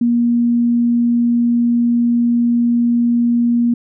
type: tone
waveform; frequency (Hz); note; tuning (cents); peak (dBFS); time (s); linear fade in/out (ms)
sine; 237.5; A#3; +33; -11; 0.01-3.74; 5
effects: none